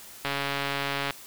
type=click train; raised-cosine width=0.3 ms; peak=-12 dBFS; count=121; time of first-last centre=0.25-1.107 s; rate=140 Hz; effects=white hiss -46 dBFS RMS until 1.26 s